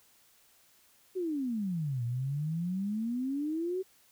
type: exponential two-way sweep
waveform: sine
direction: down then up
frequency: 384.1 to 116.54 to 384.1 Hz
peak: -30 dBFS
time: 1.15-3.83 s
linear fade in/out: 20 ms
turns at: 2.04 s
effects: white hiss -64 dBFS RMS until 4.11 s